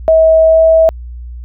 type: tone with pitch glide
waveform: sine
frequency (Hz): 643 to 647.5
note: E5 to E5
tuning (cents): -43 to -31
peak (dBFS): -4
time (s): 0.08-0.89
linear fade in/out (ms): 0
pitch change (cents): +12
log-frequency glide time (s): 0.47-0.61
effects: added 60 Hz sine -24 dBFS peak until 1.44 s